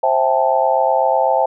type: chord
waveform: sine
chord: A minor seventh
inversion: first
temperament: just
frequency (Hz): 528 / 660 / 792 / 880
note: C5 / E5 / G5 / A5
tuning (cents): +16 / +2 / +18 / 0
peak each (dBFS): -18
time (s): 0.03-1.46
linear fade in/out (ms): 5
effects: none